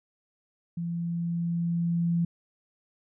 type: tone with level ramp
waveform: sine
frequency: 170 Hz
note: F3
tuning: 46 cents flat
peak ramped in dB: -29 to -22 dBFS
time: 0.77-2.25 s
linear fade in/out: 5 ms
effects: none